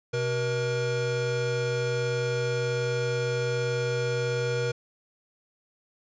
square tone pair together, 126.5 / 477.6 Hz, B2 / A#4, +42 / +42 cents, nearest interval octave + major seventh, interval 2300 cents, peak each -30 / -28 dBFS, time 0.13-4.72 s, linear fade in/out 10 ms, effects resampled to 16000 Hz

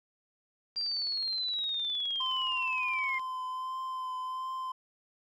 click train, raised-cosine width 0.2 ms, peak -34 dBFS, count 48, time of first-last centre 0.76-3.195 s, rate 19.3 Hz
sine linear sweep, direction down, 4762 to 2084 Hz, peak -30 dBFS, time 0.76-3.19 s, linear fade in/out 10 ms
triangle tone with vibrato, 1031 Hz, C6, 26 cents flat, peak -32 dBFS, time 2.2-4.72 s, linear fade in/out 5 ms, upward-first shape triangle, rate 1.4 Hz, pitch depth 21 cents each way
effects none

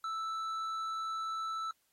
sine tone with tanh clipping, 1318.5 Hz, E6, in tune, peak -36 dBFS, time 0.04-1.71 s, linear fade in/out 2 ms, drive 8 dB, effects white hiss -75 dBFS RMS until 1.92 s + AAC 48 kbps

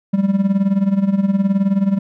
triangle tone with tremolo, 196 Hz, G3, in tune, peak -8 dBFS, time 0.13-1.99 s, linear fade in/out 10 ms, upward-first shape sine, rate 19 Hz, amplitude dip 75%, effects none

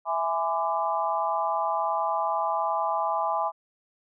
sine chord, E dominant seventh, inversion none, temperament equal with one note detuned, 659.3 / 830.6 / 1013.2 / 1174.7 Hz, E5 / G#5 / B5 / D6, 0 / 0 / +44 / 0 cents, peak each -30 / -28 / -29 / -31 dBFS, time 0.05-3.52 s, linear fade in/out 50 ms, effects none

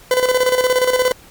40% pulse tone with tremolo, 505 Hz, B4, 39 cents sharp, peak -10 dBFS, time 0.11-1.12 s, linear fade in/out 2 ms, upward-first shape square, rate 17 Hz, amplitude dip 60%, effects pink hiss -44 dBFS RMS until 1.3 s + MP3 96 kbps

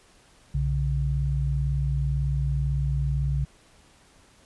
sine tone pair together, 62 / 140.03 Hz, B1 / C#3, +7 / +18 cents, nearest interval octave + major second, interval 1411 cents, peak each -25 dBFS, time 0.54-3.45 s, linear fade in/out 10 ms, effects pink hiss -57 dBFS RMS until 4.45 s + resampled to 24000 Hz

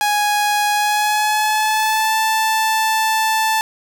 sawtooth tone with pitch glide, 830.6 to 880 Hz, G#5 to A5, 0 to 0 cents, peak -11 dBFS, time 0.01-3.61 s, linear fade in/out 0 ms, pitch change +100 cents, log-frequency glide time 0.72-2.16 s, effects none

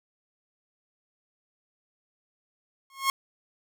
sawtooth tone with exponential growth, 1084 Hz, C#6, 39 cents flat, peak -15 dBFS, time 2.9-3.1 s, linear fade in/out 1 ms, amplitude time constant 43 ms, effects none

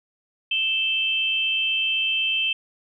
sine tone pair together, 2637 / 3126 Hz, E7 / G7, 0 / -6 cents, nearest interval minor third, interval 294 cents, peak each -23 dBFS, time 0.51-2.53 s, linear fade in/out 5 ms, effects none

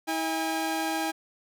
sawtooth tone pair together, 321.8 / 811 Hz, E4 / G#5, -42 / -41 cents, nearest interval octave + major third, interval 1601 cents, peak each -26 dBFS, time 0.07-1.12 s, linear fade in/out 20 ms, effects none

